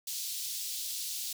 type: high-pass noise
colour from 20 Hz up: pink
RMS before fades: -37 dBFS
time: 0.07-1.33 s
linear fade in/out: 5 ms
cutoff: 3700 Hz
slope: 24 dB/octave
effects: none